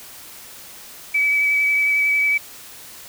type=tone with vibrato; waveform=sine; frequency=2290 Hz; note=D7; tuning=44 cents flat; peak=-15 dBFS; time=1.14-2.38 s; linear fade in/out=10 ms; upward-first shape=sine; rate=11 Hz; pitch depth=14 cents each way; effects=white hiss -40 dBFS RMS until 3.08 s